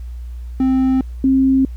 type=tone pair in turn; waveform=triangle / sine; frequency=261.6 / 265.9 Hz; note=C4 / C4; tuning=0 / +28 cents; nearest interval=unison; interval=28 cents; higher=second; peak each=-10 dBFS; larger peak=neither; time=0.6-1.01 / 1.24-1.65 s; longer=neither; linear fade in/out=2 ms; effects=added 60 Hz sine -26 dBFS peak until 1.76 s + pink hiss -55 dBFS RMS until 1.76 s